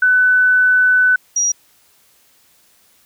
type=tone pair in turn; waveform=sine; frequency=1500 / 5744 Hz; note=F#6 / F8; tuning=+23 / +48 cents; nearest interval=octave + major seventh; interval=2325 cents; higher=second; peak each=-9 / -13 dBFS; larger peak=first; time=0.02-1.16 / 1.36-1.52 s; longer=first; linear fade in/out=5 ms; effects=white hiss -54 dBFS RMS until 3.05 s